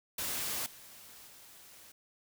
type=noise with level steps; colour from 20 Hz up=white; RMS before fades=-36 / -53 / -55 dBFS; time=0.18-1.92 s; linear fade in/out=5 ms; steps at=0.66 / 1.27 s; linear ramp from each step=2 ms; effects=none